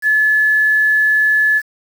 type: tone with quantisation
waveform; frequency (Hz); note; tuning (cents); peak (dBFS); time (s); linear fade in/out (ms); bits
sine; 1721; A6; -39; -10; 0.02-1.62; 50; 6
effects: none